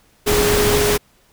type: tone in noise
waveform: sine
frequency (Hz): 415.3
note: G#4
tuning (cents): 0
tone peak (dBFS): -16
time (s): 0.26-0.98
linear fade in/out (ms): 20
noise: pink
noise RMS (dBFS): -18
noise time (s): 0.26-0.98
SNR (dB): -1
effects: pink hiss -56 dBFS RMS until 1.32 s